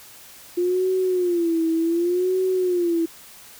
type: tone with vibrato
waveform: sine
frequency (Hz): 349.2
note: F4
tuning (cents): 0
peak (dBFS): -18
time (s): 0.57-3.06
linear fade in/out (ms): 10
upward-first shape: sine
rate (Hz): 0.67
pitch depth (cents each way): 120
effects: white hiss -45 dBFS RMS until 3.59 s